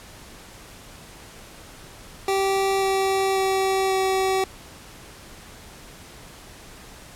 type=tone with pitch steps; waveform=25% pulse; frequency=388.7 / 386.2 / 383.8 / 381.4 Hz; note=G4 / G4 / G4 / G4; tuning=-15 / -26 / -37 / -47 cents; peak=-16 dBFS; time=2.28-4.44 s; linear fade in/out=2 ms; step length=540 ms; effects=pink hiss -44 dBFS RMS until 7.15 s + low-pass 12000 Hz 12 dB/octave